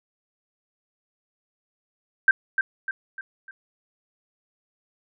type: tone with echo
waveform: sine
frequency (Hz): 1568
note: G6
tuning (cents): 0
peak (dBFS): -11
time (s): 2.28-2.31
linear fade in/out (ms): 2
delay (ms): 300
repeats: 4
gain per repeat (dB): -7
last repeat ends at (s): 3.51
effects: none